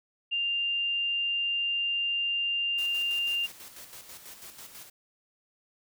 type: tone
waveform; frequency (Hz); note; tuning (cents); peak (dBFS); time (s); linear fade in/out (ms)
sine; 2794; F7; 0; -26; 0.31-3.47; 20
type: noise with tremolo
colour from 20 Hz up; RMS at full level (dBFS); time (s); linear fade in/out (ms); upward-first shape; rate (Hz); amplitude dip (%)
white; -45; 2.78-4.9; 5; square; 6.1; 50
effects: none